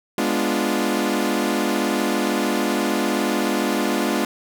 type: chord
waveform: sawtooth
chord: G# diminished seventh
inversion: none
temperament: equal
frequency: 207.7 / 246.9 / 293.7 / 349.2 Hz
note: G#3 / B3 / D4 / F4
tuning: 0 / 0 / 0 / 0 cents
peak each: -21 dBFS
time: 0.18-4.25 s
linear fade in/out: 2 ms
effects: none